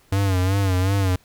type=tone with vibrato; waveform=square; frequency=95.3 Hz; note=G2; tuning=48 cents flat; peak=-18 dBFS; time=0.12-1.16 s; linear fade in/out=5 ms; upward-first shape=sine; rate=2.7 Hz; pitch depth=80 cents each way; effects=pink hiss -57 dBFS RMS until 1.24 s